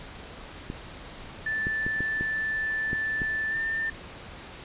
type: clicks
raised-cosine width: 3 ms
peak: -19 dBFS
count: 7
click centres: 0.701 / 1.669 / 1.865 / 2.006 / 2.21 / 2.931 / 3.218 s
type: tone with pitch glide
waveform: sine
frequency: 1760 to 1791.8 Hz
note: A6 to A6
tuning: 0 to +31 cents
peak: -26 dBFS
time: 1.46-3.9 s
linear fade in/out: 5 ms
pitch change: +31 cents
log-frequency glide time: 3.5-3.56 s
effects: pink hiss -43 dBFS RMS until 4.64 s + resampled to 8000 Hz